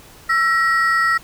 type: ring-modulated tone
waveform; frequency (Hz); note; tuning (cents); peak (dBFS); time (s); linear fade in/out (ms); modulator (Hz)
triangle; 1618; G#6; -46; -9; 0.29-1.18; 10; 283
effects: pink hiss -44 dBFS RMS until 1.23 s